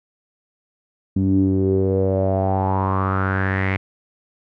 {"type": "tone with low-pass filter sweep", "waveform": "sawtooth", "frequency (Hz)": 95.6, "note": "G2", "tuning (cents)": -43, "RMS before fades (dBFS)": -19, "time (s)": [1.16, 3.77], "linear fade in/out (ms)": 5, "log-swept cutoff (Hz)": [240, 2200], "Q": 6.4, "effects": []}